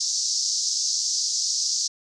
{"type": "band-pass noise", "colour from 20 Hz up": "pink", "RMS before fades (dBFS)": -25, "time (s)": [0, 1.88], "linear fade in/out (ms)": 10, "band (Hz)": [4800, 6600], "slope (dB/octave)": 48, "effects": []}